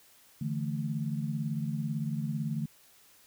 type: chord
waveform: sine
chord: D suspended second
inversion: none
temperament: equal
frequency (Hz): 146.83 / 164.81 / 220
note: D3 / E3 / A3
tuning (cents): 0 / 0 / 0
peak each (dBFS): -33 / -36 / -35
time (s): 0.41-2.66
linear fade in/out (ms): 5
effects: white hiss -60 dBFS RMS until 3.26 s